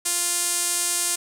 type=tone with band-pass filter; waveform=sawtooth; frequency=349.2 Hz; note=F4; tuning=in tune; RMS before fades=-24 dBFS; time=0.05-1.16 s; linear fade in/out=10 ms; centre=8800 Hz; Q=2.4; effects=none